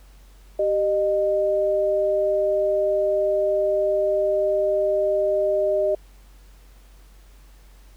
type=tone pair together; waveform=sine; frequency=389.3 / 612.5 Hz; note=G4 / D#5; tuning=-12 / -27 cents; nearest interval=minor sixth; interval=785 cents; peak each=-24 / -19 dBFS; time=0.59-5.95 s; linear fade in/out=5 ms; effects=added 47 Hz sine -46 dBFS peak until 7.96 s + pink hiss -57 dBFS RMS until 7.96 s